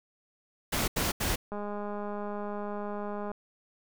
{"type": "noise bursts", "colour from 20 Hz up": "pink", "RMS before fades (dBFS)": -29, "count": 3, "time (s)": [0.72, 1.36], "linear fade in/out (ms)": 10, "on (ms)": 160, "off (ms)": 80}
{"type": "click train", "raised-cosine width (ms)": 1, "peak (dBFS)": -24, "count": 371, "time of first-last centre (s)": [1.52, 3.316], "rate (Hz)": 206}
{"effects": []}